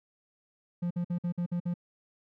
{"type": "tone bursts", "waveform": "triangle", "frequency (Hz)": 174.61, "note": "F3", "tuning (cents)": 0, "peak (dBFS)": -26, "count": 7, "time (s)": [0.82, 1.741], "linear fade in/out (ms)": 10, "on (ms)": 87, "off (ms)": 52, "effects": []}